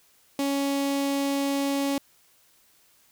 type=tone with notch filter; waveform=sawtooth; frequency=278.5 Hz; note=C#4; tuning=8 cents sharp; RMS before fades=-26 dBFS; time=0.39-1.98 s; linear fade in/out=2 ms; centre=1500 Hz; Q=1.6; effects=white hiss -61 dBFS RMS until 3.11 s